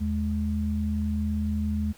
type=tone pair together; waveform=sine; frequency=79 / 210.9 Hz; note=D#2 / G#3; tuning=+27 / +27 cents; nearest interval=octave + perfect fourth; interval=1700 cents; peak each=-27 / -27 dBFS; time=0-1.93 s; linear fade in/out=20 ms; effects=pink hiss -54 dBFS RMS until 1.97 s